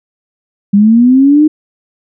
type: linear sweep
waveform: sine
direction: up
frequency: 196.7 to 311.1 Hz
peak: -3 dBFS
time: 0.73-1.48 s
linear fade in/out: 10 ms
effects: none